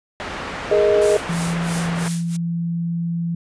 white low-pass noise, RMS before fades -29 dBFS, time 0.2-2.08 s, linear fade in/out 0 ms, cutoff 1700 Hz, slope 12 dB/octave
sine chord, Ab suspended second, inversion none, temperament equal, 415.3 / 466.2 / 622.3 Hz, Ab4 / Bb4 / Eb5, 0 / 0 / 0 cents, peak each -15 / -21 / -17 dBFS, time 0.71-1.17 s, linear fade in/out 5 ms
blue noise with tremolo, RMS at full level -26 dBFS, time 1.01-2.37 s, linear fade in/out 10 ms, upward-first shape sine, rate 3 Hz, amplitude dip 90%
sine tone, 169.2 Hz, E3, 45 cents sharp, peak -20 dBFS, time 1.29-3.35 s, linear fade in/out 5 ms
effects resampled to 22050 Hz

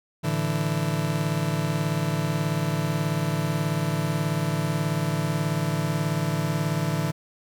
40% pulse chord, A suspended fourth, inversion none, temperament just, 110 / 146.67 / 165 Hz, A2 / D3 / E3, 0 / -2 / +2 cents, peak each -31 / -26 / -26 dBFS, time 0.23-7.12 s, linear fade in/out 20 ms, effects none

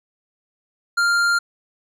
sine tone with hard clipping, 1396.9 Hz, F6, in tune, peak -17 dBFS, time 0.97-1.39 s, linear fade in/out 10 ms, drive 11 dB, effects none

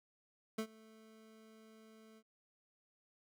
25% pulse tone with ADSR envelope, 220 Hz, A3, in tune, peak -31 dBFS, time 0.58-2.23 s, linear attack 8 ms, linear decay 76 ms, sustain -24 dB, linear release 56 ms, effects none

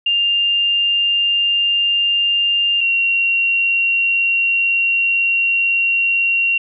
sine tone pair in turn, 2800 / 2749 Hz, F7 / F7, +4 / -28 cents, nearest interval unison, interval 32 cents, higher first, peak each -13 dBFS, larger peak neither, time 0.06-2.81 / 2.81-6.58 s, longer second, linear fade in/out 5 ms, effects none

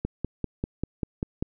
click train, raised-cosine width 3 ms, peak -14 dBFS, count 8, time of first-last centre 0.05-1.425 s, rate 5.09 Hz, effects none

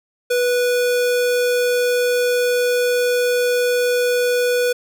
square tone, 490.8 Hz, B4, 11 cents flat, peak -16 dBFS, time 0.3-4.73 s, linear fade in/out 10 ms, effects none

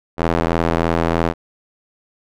square tone with band-pass filter, 41.59 Hz, E1, 16 cents sharp, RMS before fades -18 dBFS, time 0.17-1.34 s, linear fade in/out 50 ms, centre 670 Hz, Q 0.58, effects none

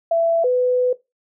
sine tone pair in turn, 667 / 499.7 Hz, E5 / B4, +20 / +20 cents, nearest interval perfect fourth, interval 500 cents, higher first, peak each -14 dBFS, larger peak neither, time 0.11-0.44 / 0.44-0.93 s, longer second, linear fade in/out 5 ms, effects noise-tail reverb RT60 0.2 s tail -18 dB re dry

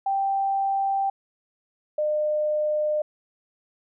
sine tone pair in turn, 784 / 605.1 Hz, G5 / D#5, 0 / -48 cents, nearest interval major third, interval 448 cents, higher first, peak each -21 dBFS, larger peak neither, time 0.06-1.1 / 1.98-3.02 s, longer neither, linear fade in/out 5 ms, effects none

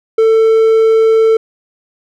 triangle tone, 445.6 Hz, A4, 22 cents sharp, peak -4 dBFS, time 0.18-1.37 s, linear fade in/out 5 ms, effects none

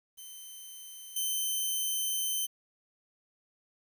5% pulse tone with level steps, 3082 Hz, G7, 30 cents flat, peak -36 / -21 dBFS, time 0.17-2.47 s, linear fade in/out 20 ms, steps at 1.16 s, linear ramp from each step 5 ms, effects 10-bit

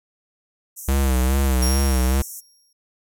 white band-pass noise, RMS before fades -36 dBFS, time 0.76-2.41 s, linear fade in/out 20 ms, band 5800 to 15000 Hz, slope 96 dB/octave
square tone with vibrato, 66 Hz, C2, 16 cents sharp, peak -17 dBFS, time 0.88-2.22 s, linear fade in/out 5 ms, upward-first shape sine, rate 2.4 Hz, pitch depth 74 cents each way
25% pulse tone with exponential decay, 5588 Hz, F8, in tune, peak -17 dBFS, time 1.62-2.73 s, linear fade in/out 5 ms, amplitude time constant 240 ms
effects none

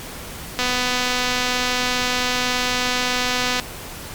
click train, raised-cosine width 0.2 ms, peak -4 dBFS, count 750, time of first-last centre 0.59-3.598 s, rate 249 Hz, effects pink hiss -34 dBFS RMS until 4.14 s + MP3 96 kbps

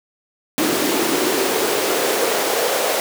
pink noise with high-pass filter sweep, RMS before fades -19 dBFS, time 0.58-3 s, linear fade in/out 0 ms, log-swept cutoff 290 to 530 Hz, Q 3.2, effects none

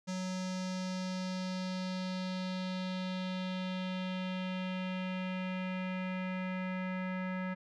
square tone with low-pass filter sweep, 185.2 Hz, F#3, 2 cents sharp, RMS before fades -37 dBFS, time 0.07-7.55 s, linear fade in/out 20 ms, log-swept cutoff 6200 to 1900 Hz, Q 2.6, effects none

